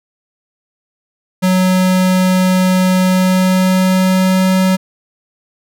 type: tone with pitch glide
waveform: square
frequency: 185 to 187.26 Hz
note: F#3 to F#3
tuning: 0 to +21 cents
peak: -10 dBFS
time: 1.42-4.77 s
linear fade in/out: 20 ms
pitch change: +21 cents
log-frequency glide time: 3.01-4.53 s
effects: none